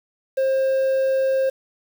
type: tone with quantisation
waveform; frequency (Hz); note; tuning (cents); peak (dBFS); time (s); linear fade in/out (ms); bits
triangle; 532; C5; +29; -15; 0.37-1.5; 10; 7
effects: none